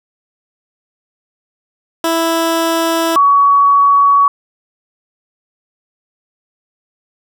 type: tone pair in turn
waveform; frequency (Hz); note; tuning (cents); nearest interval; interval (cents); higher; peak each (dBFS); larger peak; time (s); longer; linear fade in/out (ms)
15% pulse / sine; 330 / 1126.8; E4 / C#6; +2 / +28; octave + major sixth; 2126; second; -6; neither; 2.04-3.16 / 3.16-4.28; neither; 2
effects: none